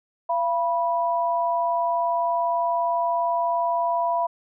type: tone pair together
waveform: sine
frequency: 683 / 979.8 Hz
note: F5 / B5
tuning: -39 / -14 cents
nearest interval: tritone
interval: 625 cents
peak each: -23 dBFS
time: 0.29-4.27 s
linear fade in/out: 10 ms
effects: none